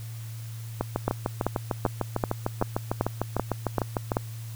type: two click trains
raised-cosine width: 1 ms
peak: -11 / -9 dBFS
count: 23 / 9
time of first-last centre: 0.81-4.118 / 1.08-4.169 s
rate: 6.65 / 2.59 Hz
effects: added 113 Hz sine -35 dBFS peak until 4.55 s + white hiss -49 dBFS RMS until 4.55 s